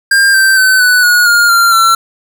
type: tone with pitch steps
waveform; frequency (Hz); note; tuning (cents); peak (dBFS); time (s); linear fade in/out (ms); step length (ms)
square; 1600 / 1561.7 / 1524.2 / 1487.7 / 1452 / 1417.2 / 1383.3 / 1350.1; G6 / G6 / G6 / F#6 / F#6 / F6 / F6 / E6; +35 / -7 / -49 / +9 / -33 / +25 / -17 / +41; -6; 0.11-1.95; 5; 230
effects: none